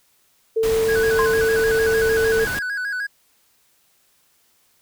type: tone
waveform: sine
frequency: 446.9 Hz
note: A4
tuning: 27 cents sharp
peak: -16 dBFS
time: 0.56-2.45 s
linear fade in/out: 10 ms
type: noise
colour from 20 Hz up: pink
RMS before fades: -29 dBFS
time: 0.63-2.59 s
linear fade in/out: 2 ms
type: tone with vibrato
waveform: triangle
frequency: 1568 Hz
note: G6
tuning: in tune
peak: -21 dBFS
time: 0.88-3.07 s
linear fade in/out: 10 ms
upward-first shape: square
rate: 6.6 Hz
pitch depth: 84 cents each way
type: tone with exponential decay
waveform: sine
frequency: 1046.5 Hz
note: C6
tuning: in tune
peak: -16 dBFS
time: 1.19-1.48 s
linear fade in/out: 0 ms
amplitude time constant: 63 ms
effects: white hiss -61 dBFS RMS until 4.81 s